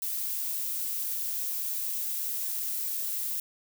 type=noise; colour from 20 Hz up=violet; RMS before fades=-32 dBFS; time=0.02-3.4 s; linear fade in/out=2 ms; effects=none